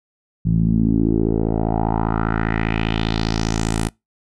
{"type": "tone with low-pass filter sweep", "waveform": "10% pulse", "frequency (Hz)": 55, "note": "A1", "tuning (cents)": 0, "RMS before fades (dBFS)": -19, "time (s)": [0.45, 3.89], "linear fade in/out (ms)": 10, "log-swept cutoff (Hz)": [150, 10000], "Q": 3.1, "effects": ["noise-tail reverb RT60 0.2 s tail -25 dB re dry"]}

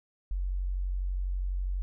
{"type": "tone", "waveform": "sine", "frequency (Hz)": 46.08, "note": "F#1", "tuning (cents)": -6, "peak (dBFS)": -28, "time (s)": [0.31, 1.82], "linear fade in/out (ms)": 0, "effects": []}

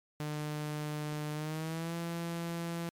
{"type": "tone with pitch glide", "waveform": "sawtooth", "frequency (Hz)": [150.5, 168.93], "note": ["D3", "E3"], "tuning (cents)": [43, 43], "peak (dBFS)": -31, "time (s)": [0.2, 2.89], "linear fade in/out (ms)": 0, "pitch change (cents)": 200, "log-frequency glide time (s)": [1.33, 1.95], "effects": ["MP3 96 kbps"]}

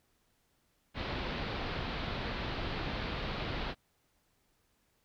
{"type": "low-pass noise", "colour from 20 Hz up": "pink", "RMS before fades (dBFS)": -37, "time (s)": [0.94, 3.75], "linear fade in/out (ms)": 50, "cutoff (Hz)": 4400, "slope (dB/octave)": 48, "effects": ["pink hiss -74 dBFS RMS until 5.04 s"]}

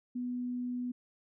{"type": "tone", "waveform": "sine", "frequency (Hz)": 246.9, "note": "B3", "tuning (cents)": 0, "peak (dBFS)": -33, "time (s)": [0.15, 0.92], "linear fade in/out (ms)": 10, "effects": []}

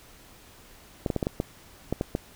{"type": "clicks", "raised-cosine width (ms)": 2, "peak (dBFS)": -12, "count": 9, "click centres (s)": [1.062, 1.102, 1.163, 1.228, 1.269, 1.401, 1.926, 2.011, 2.151], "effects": ["pink hiss -52 dBFS RMS until 2.35 s"]}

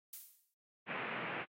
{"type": "noise with exponential decay", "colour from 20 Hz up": "violet", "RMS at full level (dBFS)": -43, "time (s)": [0.13, 0.54], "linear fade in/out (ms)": 2, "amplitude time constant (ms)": 89}
{"type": "band-pass noise", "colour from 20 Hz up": "white", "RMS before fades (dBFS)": -41, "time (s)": [0.86, 1.46], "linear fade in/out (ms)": 50, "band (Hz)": [120, 2700], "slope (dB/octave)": 48}
{"effects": ["AAC 48 kbps"]}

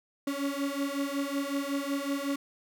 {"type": "beating tone pair", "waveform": "35% pulse", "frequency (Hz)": [277.2, 282.6], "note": ["C#4", "C#4"], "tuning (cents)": [0, 34], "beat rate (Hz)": 5.4, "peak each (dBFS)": [-31, -31], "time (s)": [0.27, 2.36], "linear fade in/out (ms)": 5, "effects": []}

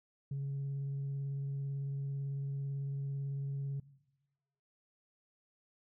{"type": "tone with vibrato", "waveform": "sine", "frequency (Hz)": 138.59, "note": "C#3", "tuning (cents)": 0, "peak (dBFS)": -33, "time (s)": [0.31, 3.8], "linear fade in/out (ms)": 5, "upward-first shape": "square", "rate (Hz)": 18, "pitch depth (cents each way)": 9, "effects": ["noise-tail reverb RT60 1.0 s tail -20 dB re dry", "tanh soft clip ceiling -33 dBFS"]}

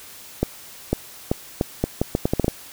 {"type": "accelerating click train", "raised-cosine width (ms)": 2, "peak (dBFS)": -5, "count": 12, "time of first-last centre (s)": [0.43, 2.481], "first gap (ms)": 500, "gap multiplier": 0.77, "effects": ["white hiss -42 dBFS RMS until 2.72 s"]}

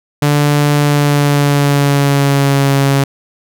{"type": "tone with pitch glide", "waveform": "sawtooth", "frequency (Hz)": [146.1, 138.3], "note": ["D3", "C#3"], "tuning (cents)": [-9, -4], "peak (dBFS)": -5, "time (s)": [0.22, 3.04], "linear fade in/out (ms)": 5, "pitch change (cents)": -95, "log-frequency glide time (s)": [0.79, 2.76], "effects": []}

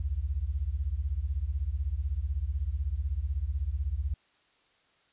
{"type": "beating tone pair", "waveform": "sine", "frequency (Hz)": [61.74, 77.74], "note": ["B1", "D#2"], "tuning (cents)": [0, -1], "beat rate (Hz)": 16, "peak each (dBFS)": -31, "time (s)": [0, 4.14], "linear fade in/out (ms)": 5, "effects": ["white hiss -67 dBFS RMS until 5.12 s", "resampled to 8000 Hz"]}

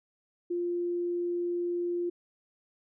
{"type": "tone", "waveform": "sine", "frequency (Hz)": 349.2, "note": "F4", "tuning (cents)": 0, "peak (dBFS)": -28, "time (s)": [0.5, 2.1], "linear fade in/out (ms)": 10, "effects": []}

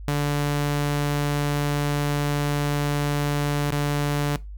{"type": "tone with dropouts", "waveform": "sawtooth", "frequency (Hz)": 145.3, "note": "D3", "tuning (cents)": -18, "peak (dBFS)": -17, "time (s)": [0.08, 4.36], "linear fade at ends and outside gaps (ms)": 0, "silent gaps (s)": [3.705, 3.724], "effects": ["noise-tail reverb RT60 0.2 s tail -18 dB re dry", "added 50 Hz sine -34 dBFS peak until 4.57 s"]}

